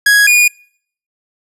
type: tone pair in turn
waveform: 45% pulse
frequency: 1661.2 / 2445 Hz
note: G#6 / D#7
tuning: 0 / -31 cents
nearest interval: perfect fifth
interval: 669 cents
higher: second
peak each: -6 dBFS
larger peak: neither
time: 0.06-0.27 / 0.27-0.48 s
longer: neither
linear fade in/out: 5 ms
effects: noise-tail reverb RT60 0.6 s tail -26 dB re dry + resampled to 32000 Hz